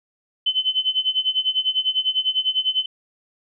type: tone with tremolo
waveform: sine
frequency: 3045 Hz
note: F#7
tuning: 49 cents sharp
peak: -15 dBFS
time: 0.46-2.86 s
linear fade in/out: 5 ms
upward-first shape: sine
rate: 10 Hz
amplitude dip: 90%
effects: none